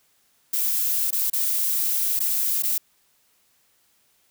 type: noise with dropouts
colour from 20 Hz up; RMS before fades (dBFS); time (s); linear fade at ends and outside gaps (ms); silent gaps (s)
violet; -23; 0.53-2.78; 5; 1.107-1.127 / 1.301-1.331 / 2.193-2.202 / 2.624-2.633
effects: white hiss -64 dBFS RMS until 4.3 s